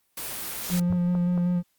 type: noise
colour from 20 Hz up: white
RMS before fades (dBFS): -33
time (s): 0.17-0.8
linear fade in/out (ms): 5
type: tone with vibrato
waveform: triangle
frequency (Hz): 176.7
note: F3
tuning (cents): +21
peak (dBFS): -19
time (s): 0.69-1.63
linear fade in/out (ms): 50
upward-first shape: square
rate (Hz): 5.2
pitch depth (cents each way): 13
type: click train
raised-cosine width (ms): 1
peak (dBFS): -23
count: 4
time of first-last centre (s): 0.7-1.377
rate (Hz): 4.43
type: tone with exponential decay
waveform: sine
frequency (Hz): 98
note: G2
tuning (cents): 0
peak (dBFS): -25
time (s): 0.9-1.04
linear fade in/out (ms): 0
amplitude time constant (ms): 30
effects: white hiss -70 dBFS RMS until 1.78 s + Opus 32 kbps